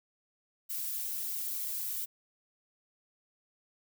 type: noise with flanger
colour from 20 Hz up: violet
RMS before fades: -36 dBFS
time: 0.69-2.06 s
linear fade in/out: 20 ms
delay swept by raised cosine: 1.3 to 7.2 ms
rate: 1.5 Hz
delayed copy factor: +0.55
effects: none